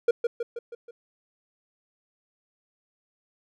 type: tone with echo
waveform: triangle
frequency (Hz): 471.8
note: A#4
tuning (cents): +21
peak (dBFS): -14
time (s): 0.08-0.11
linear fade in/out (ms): 5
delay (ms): 160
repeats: 5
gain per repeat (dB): -5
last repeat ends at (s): 0.91
effects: none